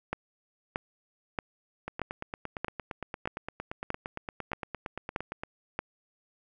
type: two click trains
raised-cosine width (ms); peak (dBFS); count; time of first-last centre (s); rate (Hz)
0.5; -20 / -15; 32 / 10; 1.88-5.435 / 0.13-5.79; 8.72 / 1.59
effects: none